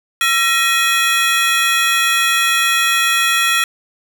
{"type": "tone cluster", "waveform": "square", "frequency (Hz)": [1352, 1887, 2509, 3342], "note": ["E6", "A#6", "D#7", "G#7"], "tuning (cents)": [43, 21, 14, 10], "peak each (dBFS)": -19, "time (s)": [0.21, 3.64], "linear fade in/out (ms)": 2, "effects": []}